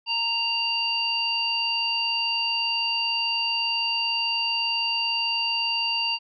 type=harmonic tone; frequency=929 Hz; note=A#5; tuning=6 cents flat; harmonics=1 / 3 / 5; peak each=-31 / -25 / -27 dBFS; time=0.06-6.19 s; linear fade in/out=50 ms; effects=none